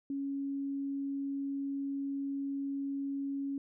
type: tone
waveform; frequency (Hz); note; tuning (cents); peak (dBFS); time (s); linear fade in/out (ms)
sine; 277.2; C#4; 0; -33; 0.1-3.58; 2
effects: none